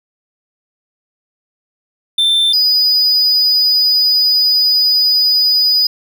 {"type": "tone pair in turn", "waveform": "triangle", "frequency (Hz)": [3559, 4955], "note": ["A7", "D#8"], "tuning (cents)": [19, -8], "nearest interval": "tritone", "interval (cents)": 573, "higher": "second", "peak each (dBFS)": -8, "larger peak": "neither", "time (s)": [[2.18, 2.53], [2.53, 5.87]], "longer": "second", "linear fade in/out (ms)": 5, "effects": []}